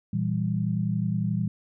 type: chord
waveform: sine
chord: E diminished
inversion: second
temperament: equal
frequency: 116.54 / 164.81 / 196 Hz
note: Bb2 / E3 / G3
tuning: 0 / 0 / 0 cents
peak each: -28 dBFS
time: 0.13-1.48 s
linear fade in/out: 5 ms
effects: none